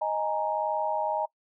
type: chord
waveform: sine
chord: D# suspended fourth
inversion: none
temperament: equal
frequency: 622.3 / 830.6 / 932.3 Hz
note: D#5 / G#5 / A#5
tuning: 0 / 0 / 0 cents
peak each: -30 dBFS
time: 0.01-1.26 s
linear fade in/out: 10 ms
effects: noise-tail reverb RT60 0.1 s tail -23 dB re dry